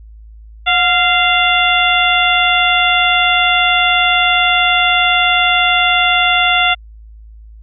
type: harmonic tone with a mistuned harmonic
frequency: 693 Hz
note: F5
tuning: 14 cents flat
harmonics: 1 / 2 / 3 / 4 / 5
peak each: -16 / -16 / -16 / -16 / -16 dBFS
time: 0.66-6.75 s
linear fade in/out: 20 ms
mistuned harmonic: 1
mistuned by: +77 cents
effects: added 54 Hz sine -34 dBFS peak until 7.62 s